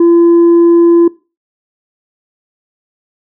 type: tone with tanh clipping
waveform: triangle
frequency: 340.3 Hz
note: F4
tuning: 45 cents flat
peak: -4 dBFS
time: 0-1.08 s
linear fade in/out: 5 ms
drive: 7 dB
effects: noise-tail reverb RT60 0.3 s tail -21 dB re dry